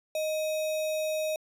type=tone with sample-and-hold; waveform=sine; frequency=622 Hz; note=D#5; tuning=1 cent flat; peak=-27 dBFS; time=0.15-1.36 s; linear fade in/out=2 ms; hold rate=3150 Hz; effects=resampled to 32000 Hz